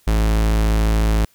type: tone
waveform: 45% pulse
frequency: 54 Hz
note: A1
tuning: 32 cents flat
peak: -14 dBFS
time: 0.07-1.25 s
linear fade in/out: 5 ms
effects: white hiss -57 dBFS RMS until 1.34 s